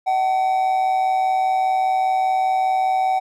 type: tone with amplitude modulation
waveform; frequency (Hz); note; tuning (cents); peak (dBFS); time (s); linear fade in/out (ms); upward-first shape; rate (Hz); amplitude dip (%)
triangle; 757; F#5; +39; -12; 0.06-3.2; 20; sine; 125; 50
effects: none